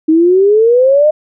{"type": "exponential sweep", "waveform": "sine", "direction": "up", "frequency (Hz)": [310, 622.3], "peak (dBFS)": -5, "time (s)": [0.08, 1.11], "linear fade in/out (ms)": 10, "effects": []}